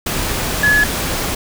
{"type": "tone in noise", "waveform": "sine", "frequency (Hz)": 1699, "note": "G#6", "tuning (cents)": 39, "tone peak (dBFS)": -10, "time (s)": [0.63, 0.84], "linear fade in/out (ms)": 5, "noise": "pink", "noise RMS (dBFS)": -20, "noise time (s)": [0.06, 1.35], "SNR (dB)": 7, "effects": []}